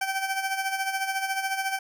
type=tone with tremolo; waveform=20% pulse; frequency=773 Hz; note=G5; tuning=24 cents flat; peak=-19 dBFS; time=0.01-1.79 s; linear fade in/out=5 ms; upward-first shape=sine; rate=14 Hz; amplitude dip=60%; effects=none